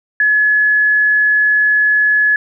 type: tone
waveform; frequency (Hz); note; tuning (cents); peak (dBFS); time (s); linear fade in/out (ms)
sine; 1702; G#6; +42; -9; 0.2-2.36; 2
effects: none